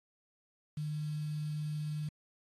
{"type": "tone with quantisation", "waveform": "sine", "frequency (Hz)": 151.3, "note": "D#3", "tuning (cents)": -48, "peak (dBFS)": -34, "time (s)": [0.77, 2.09], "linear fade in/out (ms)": 5, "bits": 9, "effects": ["AAC 32 kbps"]}